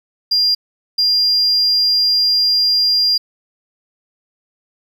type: tone bursts at uneven times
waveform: triangle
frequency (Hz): 4800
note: D8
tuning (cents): +37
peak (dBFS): -9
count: 2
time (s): 0.31-0.55 / 0.98-3.18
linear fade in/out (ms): 10
effects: tanh soft clip ceiling -8 dBFS + 8-bit